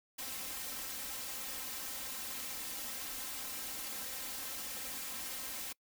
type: noise with comb filter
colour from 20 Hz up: white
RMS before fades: -42 dBFS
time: 0.18-5.73 s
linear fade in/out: 10 ms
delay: 3.8 ms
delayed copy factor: +0.85
effects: noise-tail reverb RT60 0.1 s tail -25 dB re dry